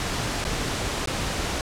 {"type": "noise with dropouts", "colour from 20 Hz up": "pink", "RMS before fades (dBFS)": -27, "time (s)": [0, 1.61], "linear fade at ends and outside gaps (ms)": 1, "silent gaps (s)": [[0.442, 0.45], [1.059, 1.073]], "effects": ["low-pass 8000 Hz 12 dB/octave"]}